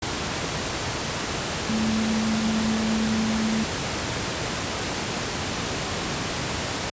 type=tone in noise; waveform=sine; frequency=220 Hz; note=A3; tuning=in tune; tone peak=-22 dBFS; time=1.69-3.64 s; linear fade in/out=5 ms; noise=pink; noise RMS=-27 dBFS; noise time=0.02-6.9 s; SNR=+2 dB; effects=high-pass 80 Hz 12 dB/octave + resampled to 16000 Hz